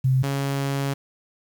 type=tone pair in turn; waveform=sine / sawtooth; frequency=130.81 / 138.59 Hz; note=C3 / C#3; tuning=0 / 0 cents; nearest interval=minor second; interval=100 cents; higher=second; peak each=-16 / -19 dBFS; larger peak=first; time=0.04-0.23 / 0.23-0.94 s; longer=second; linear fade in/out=10 ms; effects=8-bit